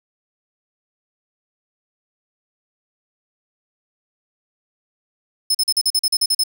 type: tone bursts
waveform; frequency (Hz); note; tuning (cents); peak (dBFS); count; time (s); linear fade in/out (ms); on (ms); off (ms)
sawtooth; 5200; E8; -24; -12; 11; 5.5-6.437; 5; 47; 42
effects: none